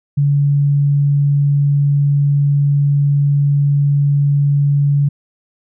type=tone; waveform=sine; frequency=142.7 Hz; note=D3; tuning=49 cents flat; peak=-10 dBFS; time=0.17-5.09 s; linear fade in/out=10 ms; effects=none